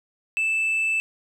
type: tone with tanh clipping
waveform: sine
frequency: 2637 Hz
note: E7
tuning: in tune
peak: -21 dBFS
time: 0.37-1 s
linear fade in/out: 0 ms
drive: 2 dB
effects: none